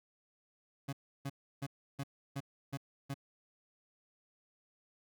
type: tone bursts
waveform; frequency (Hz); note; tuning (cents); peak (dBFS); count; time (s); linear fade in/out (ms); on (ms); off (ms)
30% pulse; 138.59; C#3; 0; -34; 7; 0.88-3.143; 10; 49; 320
effects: none

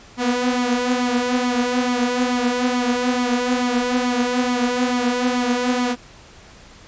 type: tone with flanger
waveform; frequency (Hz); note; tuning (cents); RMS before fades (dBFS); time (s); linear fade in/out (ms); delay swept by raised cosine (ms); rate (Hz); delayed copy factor
sawtooth; 246.9; B3; 0; -20; 0.17-5.96; 50; 0.88 to 6.18; 2.3; +0.55
effects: pink hiss -45 dBFS RMS until 6.87 s + resampled to 16000 Hz

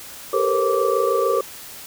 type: tone cluster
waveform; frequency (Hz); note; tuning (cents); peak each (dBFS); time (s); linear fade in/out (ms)
sine; 393 / 452.5 / 479.2 / 537 / 1165; G4 / A4 / A#4 / C5 / D6; +4 / +48 / +48 / +45 / -14; -23; 0.33-1.41; 5
effects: white hiss -38 dBFS RMS until 1.86 s

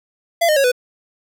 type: tone with pitch steps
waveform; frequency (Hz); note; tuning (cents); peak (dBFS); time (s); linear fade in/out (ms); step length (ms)
square; 678 / 611 / 550.7 / 496.3; E5 / D#5 / C#5 / B4; +49 / -32 / -11 / +8; -13; 0.41-0.718; 10; 77
effects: none

